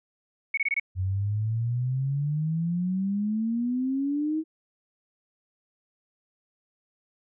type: tone bursts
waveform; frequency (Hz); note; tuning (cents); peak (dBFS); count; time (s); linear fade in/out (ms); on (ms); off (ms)
sine; 2221; C#7; +3; -22; 5; 0.54-0.798; 5; 34; 22
type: exponential sweep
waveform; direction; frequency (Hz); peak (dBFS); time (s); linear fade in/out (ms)
sine; up; 91 to 321.1; -24; 0.95-4.44; 50
effects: none